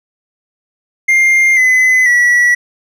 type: tone with pitch steps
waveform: triangle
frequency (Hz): 2110 / 2024 / 1941.6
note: C7 / B6 / B6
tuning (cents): +14 / +42 / -30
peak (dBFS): -5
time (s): 1.08-2.55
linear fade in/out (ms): 10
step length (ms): 490
effects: none